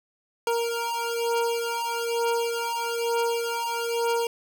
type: beating tone pair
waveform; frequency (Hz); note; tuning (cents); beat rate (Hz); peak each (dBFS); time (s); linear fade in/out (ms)
25% pulse; 466.2 / 467.3; A#4 / A#4; 0 / +4; 1.1; -24 / -24; 0.47-4.27; 2
effects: none